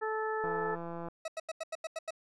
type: harmonic tone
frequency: 436.2 Hz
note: A4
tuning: 15 cents flat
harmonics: 1 / 2 / 3 / 4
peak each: -34 / -37 / -39 / -40 dBFS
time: 0.01-0.76 s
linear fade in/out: 20 ms
type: click train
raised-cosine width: 1 ms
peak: -28 dBFS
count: 110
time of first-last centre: 0.44-1.085 s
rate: 169 Hz
type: tone bursts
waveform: 40% pulse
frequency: 645 Hz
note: E5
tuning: 38 cents flat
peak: -34 dBFS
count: 8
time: 1.25-2.107 s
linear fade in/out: 5 ms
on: 31 ms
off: 87 ms
effects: resampled to 22050 Hz

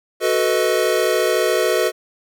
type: chord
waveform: square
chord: B dominant seventh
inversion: second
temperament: equal with one note detuned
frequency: 370 / 440 / 493.9 / 630.9 Hz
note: F#4 / A4 / B4 / D#5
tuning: 0 / 0 / 0 / +24 cents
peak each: -22 dBFS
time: 0.2-1.92 s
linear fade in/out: 50 ms
effects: none

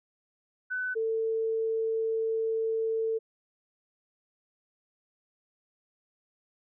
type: tone pair in turn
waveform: sine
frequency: 1504 / 447.1 Hz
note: F#6 / A4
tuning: +28 / +28 cents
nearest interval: octave + major sixth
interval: 2100 cents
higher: first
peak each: -29 / -26 dBFS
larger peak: second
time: 0.7-0.95 / 0.95-3.19 s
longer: second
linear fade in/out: 20 ms
effects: none

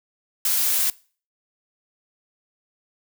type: noise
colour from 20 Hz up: blue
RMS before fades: -21 dBFS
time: 0.45-0.9 s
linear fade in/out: 2 ms
effects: noise-tail reverb RT60 0.4 s tail -22 dB re dry

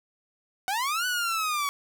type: linear two-way sweep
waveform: sawtooth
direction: up then down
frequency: 731 to 1500 to 1120 Hz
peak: -22 dBFS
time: 0.68-1.69 s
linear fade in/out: 0 ms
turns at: 1.06 s
effects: none

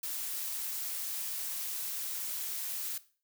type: noise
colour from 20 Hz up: blue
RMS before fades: -37 dBFS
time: 0.03-2.98 s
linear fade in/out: 5 ms
effects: noise-tail reverb RT60 0.4 s tail -17 dB re dry

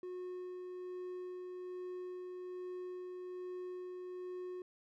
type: tone with tremolo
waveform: triangle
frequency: 363.5 Hz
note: F#4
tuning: 31 cents flat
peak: -39 dBFS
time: 0.03-4.62 s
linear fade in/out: 2 ms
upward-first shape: sine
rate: 1.2 Hz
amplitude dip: 25%
effects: none

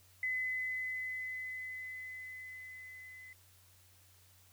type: tone with level ramp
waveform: sine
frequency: 2023 Hz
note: B6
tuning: 41 cents sharp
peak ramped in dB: -32 to -50 dBFS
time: 0.23-3.33 s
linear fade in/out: 2 ms
effects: added 92 Hz sine -65 dBFS peak until 4.52 s + white hiss -65 dBFS RMS until 4.52 s

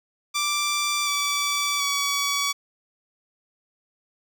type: tone with pitch steps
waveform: 10% pulse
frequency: 1174.7 / 1154.5 / 1134.7 Hz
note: D6 / D6 / C#6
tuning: 0 / -30 / +40 cents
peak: -14 dBFS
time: 0.34-2.53 s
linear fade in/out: 20 ms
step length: 730 ms
effects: none

